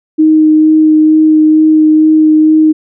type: tone with vibrato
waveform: sine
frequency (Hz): 311.1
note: D#4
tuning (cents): 0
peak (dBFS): -3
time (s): 0.18-2.73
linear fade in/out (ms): 20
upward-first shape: sine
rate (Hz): 2.2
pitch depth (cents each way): 10
effects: none